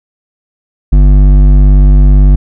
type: tone with hard clipping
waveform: sine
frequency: 49 Hz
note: G1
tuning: in tune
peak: -3 dBFS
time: 0.92-2.36 s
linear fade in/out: 10 ms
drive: 10 dB
effects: none